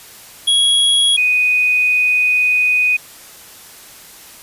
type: tone pair in turn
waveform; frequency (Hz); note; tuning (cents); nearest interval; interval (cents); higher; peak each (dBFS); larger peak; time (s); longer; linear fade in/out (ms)
square / sine; 3322 / 2489; G#7 / D#7; 0 / 0; perfect fourth; 500; first; -11; neither; 0.47-1.17 / 1.17-2.97; second; 10
effects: white hiss -39 dBFS RMS until 4.42 s + resampled to 32000 Hz